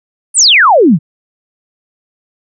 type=exponential sweep; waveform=sine; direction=down; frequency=9956 to 136.2 Hz; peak=-3 dBFS; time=0.34-0.99 s; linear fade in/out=50 ms; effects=none